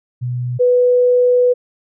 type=tone pair in turn; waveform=sine; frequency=123.6 / 494.4 Hz; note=B2 / B4; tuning=+2 / +2 cents; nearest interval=2 octaves; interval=2400 cents; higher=second; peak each=-18 / -9 dBFS; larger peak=second; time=0.21-0.59 / 0.59-1.54 s; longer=second; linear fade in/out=20 ms; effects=none